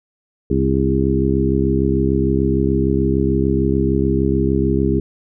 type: harmonic tone with a mistuned harmonic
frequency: 66.7 Hz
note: C2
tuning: 34 cents sharp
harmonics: 1 / 2 / 3 / 4 / 5 / 6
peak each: -21 / -21 / -21 / -21 / -21 / -21 dBFS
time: 0.5-5 s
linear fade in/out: 5 ms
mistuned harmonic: 6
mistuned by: +16 cents
effects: none